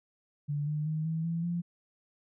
sine tone with pitch steps, 145.9 / 150.87 / 156.01 / 161.33 / 166.82 / 172.51 Hz, D3 / D3 / D#3 / E3 / E3 / F3, -11 / +47 / +5 / -37 / +21 / -21 cents, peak -29 dBFS, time 0.48-1.62 s, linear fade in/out 20 ms, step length 190 ms, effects none

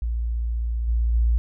sine tone with level steps, 57.7 Hz, A#1, 17 cents flat, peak -22 / -18 / -16 dBFS, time 0.02-1.38 s, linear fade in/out 0 ms, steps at 0.87 / 1.13 s, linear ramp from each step 20 ms, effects none

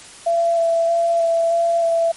sine tone with vibrato, 672 Hz, E5, 33 cents sharp, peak -14 dBFS, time 0.26-2.12 s, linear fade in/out 10 ms, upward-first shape square, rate 1.6 Hz, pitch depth 12 cents each way, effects white hiss -40 dBFS RMS until 2.16 s + MP3 48 kbps

